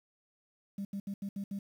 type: tone bursts at uneven times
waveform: sine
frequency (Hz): 198.5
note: G3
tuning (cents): +22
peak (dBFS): -33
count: 6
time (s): 0.78-0.85 / 0.93-1 / 1.07-1.14 / 1.22-1.29 / 1.36-1.44 / 1.51-1.59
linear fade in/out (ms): 5
effects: tanh soft clip ceiling -32 dBFS + 10-bit

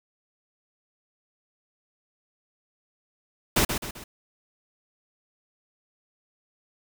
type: noise with echo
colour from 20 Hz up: pink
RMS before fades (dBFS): -21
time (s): 3.56-3.65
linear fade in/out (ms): 5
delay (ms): 130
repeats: 3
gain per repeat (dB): -7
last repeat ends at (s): 4.04
effects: none

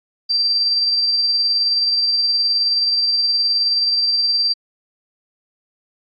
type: tone with tremolo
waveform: sine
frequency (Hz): 4699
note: D8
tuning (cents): 0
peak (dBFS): -13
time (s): 0.29-4.54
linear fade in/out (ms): 20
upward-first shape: sine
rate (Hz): 19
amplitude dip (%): 30
effects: AAC 48 kbps

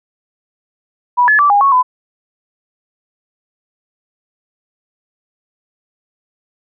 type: tone with pitch steps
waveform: sine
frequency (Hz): 979 / 1716 / 1162 / 814 / 1105 / 1007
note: B5 / A6 / D6 / G#5 / C#6 / B5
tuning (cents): -15 / -44 / -19 / -35 / -6 / +33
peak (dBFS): -7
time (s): 1.17-1.83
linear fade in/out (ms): 20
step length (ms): 110
effects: none

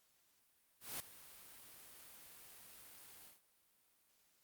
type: noise with ADSR envelope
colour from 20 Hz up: white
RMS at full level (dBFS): -42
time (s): 0.8-3.41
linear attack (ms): 200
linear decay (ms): 3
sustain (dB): -16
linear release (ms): 150
effects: white hiss -75 dBFS RMS until 4.43 s + Opus 48 kbps

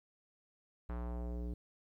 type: tone with low-pass filter sweep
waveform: square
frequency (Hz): 59.8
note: A#1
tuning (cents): +45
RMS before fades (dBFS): -40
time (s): 0.89-1.54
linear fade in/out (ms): 5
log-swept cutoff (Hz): 1400 to 350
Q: 1.4
effects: 12-bit

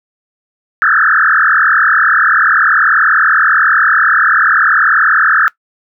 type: tone with frequency modulation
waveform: sine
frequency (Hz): 1523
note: F#6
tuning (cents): +50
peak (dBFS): -6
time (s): 0.82-5.48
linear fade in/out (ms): 0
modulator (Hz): 40.5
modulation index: 6.1
effects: noise-tail reverb RT60 0.1 s tail -20 dB re dry

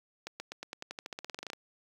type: accelerating click train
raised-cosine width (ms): 0.2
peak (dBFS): -22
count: 19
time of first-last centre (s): 0.27-1.533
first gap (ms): 130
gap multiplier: 0.92
effects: high-pass 150 Hz 12 dB/octave + 8-bit

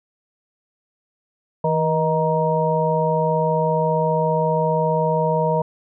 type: tone cluster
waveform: sine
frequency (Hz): 161.7 / 479.7 / 625 / 940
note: E3 / A#4 / D#5 / A#5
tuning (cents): -33 / +50 / +8 / +14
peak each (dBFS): -22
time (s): 1.64-5.62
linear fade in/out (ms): 5
effects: none

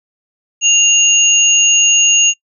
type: tone pair together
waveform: sine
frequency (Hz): 2794 / 6652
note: F7 / G#8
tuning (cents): 0 / +2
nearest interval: octave + minor third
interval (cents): 1502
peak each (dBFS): -10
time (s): 0.61-2.34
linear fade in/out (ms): 50
effects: noise-tail reverb RT60 0.1 s tail -25 dB re dry

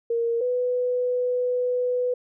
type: tone pair in turn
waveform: sine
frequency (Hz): 465.8 / 496.2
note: A#4 / B4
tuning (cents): -1 / +8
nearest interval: minor second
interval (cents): 109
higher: second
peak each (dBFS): -21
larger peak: neither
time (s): 0.1-0.41 / 0.41-2.14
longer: second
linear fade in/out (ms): 5
effects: none

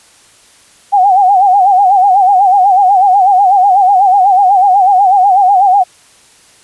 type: tone with vibrato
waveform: sine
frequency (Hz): 772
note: G5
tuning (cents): -27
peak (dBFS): -4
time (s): 0.92-5.84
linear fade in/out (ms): 20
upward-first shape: sine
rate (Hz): 8.1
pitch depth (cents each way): 110
effects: white hiss -44 dBFS RMS until 6.63 s + resampled to 24000 Hz

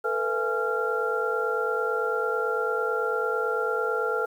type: tone cluster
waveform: sine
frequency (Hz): 445.3 / 494.3 / 675 / 833 / 1382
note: A4 / B4 / E5 / G#5 / F6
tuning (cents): +21 / +1 / +41 / +5 / -19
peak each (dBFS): -28 / -30 / -36 / -35 / -28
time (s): 0.04-4.26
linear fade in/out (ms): 10
effects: 9-bit

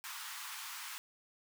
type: high-pass noise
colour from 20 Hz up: pink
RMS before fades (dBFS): -45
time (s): 0.04-0.98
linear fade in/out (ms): 0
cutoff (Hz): 920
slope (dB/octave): 48
effects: none

